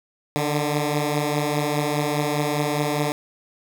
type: beating tone pair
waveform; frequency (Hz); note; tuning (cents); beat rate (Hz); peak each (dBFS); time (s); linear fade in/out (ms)
10% pulse; 146.83 / 151.73; D3 / D#3; 0 / -43; 4.9; -14 / -19; 0.36-3.12; 0
effects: none